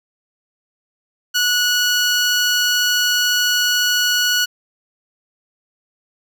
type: tone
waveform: 15% pulse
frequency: 1466 Hz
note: F#6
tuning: 16 cents flat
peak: -8 dBFS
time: 1.34-4.46 s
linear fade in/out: 20 ms
effects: none